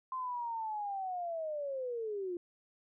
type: linear sweep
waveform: sine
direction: down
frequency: 1046.5 to 341.9 Hz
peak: -35 dBFS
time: 0.12-2.37 s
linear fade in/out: 2 ms
effects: none